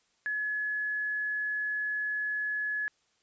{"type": "tone", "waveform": "sine", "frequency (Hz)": 1700, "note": "G#6", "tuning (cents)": 40, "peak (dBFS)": -29, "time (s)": [0.26, 2.88], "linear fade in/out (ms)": 0, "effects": ["white hiss -71 dBFS RMS until 3.22 s", "resampled to 16000 Hz"]}